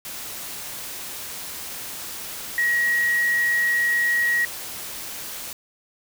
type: tone in noise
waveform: sine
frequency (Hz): 1902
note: A#6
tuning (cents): +34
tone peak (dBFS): -18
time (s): 2.58-4.45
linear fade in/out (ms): 2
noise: white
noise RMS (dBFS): -34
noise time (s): 0.05-5.53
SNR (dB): +13
effects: none